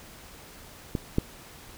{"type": "clicks", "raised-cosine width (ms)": 3, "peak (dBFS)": [-14, -9], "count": 2, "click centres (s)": [0.952, 1.184], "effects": ["pink hiss -48 dBFS RMS until 1.77 s"]}